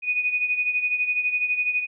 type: beating tone pair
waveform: sine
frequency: 2477 / 2489 Hz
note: D#7 / D#7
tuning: -8 / 0 cents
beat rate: 12 Hz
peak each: -22 / -28 dBFS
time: 0.02-1.87 s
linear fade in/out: 50 ms
effects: none